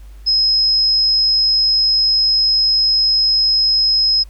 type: tone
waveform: sine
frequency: 5120 Hz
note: D#8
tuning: 49 cents sharp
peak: -11 dBFS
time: 0.26-4.24 s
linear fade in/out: 20 ms
effects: added 50 Hz sine -34 dBFS peak until 4.29 s + pink hiss -53 dBFS RMS until 4.29 s